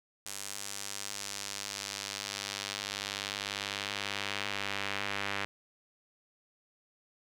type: tone with band-pass filter sweep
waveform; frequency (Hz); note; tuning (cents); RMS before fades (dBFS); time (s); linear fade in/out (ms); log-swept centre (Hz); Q
sawtooth; 100.2; G2; +38; -38; 0.26-5.45; 0; 8400 to 2200; 1.2
effects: none